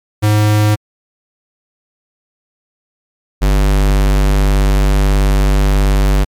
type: tone pair in turn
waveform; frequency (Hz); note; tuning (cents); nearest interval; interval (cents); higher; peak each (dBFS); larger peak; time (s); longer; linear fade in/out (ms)
square; 105.7 / 49.23; G#2 / G1; +31 / +8; octave + minor second; 1323; first; -9; neither; 0.22-0.76 / 3.41-6.25; second; 20
effects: MP3 96 kbps